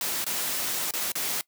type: noise with dropouts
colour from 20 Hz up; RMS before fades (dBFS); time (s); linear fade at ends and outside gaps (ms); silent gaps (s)
white; -29; 0.01-1.41; 1; 0.243-0.265 / 0.909-0.937 / 1.119-1.154
effects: noise-tail reverb RT60 0.1 s tail -21 dB re dry + high-pass 150 Hz 12 dB/octave